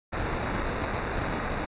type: noise with sample-and-hold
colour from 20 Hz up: pink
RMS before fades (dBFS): -30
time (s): 0.12-1.66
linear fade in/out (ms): 20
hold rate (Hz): 3150
effects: resampled to 8000 Hz